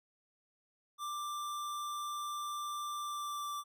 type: tone with pitch glide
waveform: square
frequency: 1181 to 1169.5 Hz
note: D6 to D6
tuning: +9 to -8 cents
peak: -38 dBFS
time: 0.98-3.64 s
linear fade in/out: 50 ms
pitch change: -17 cents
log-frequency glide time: 2.99-3.51 s
effects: none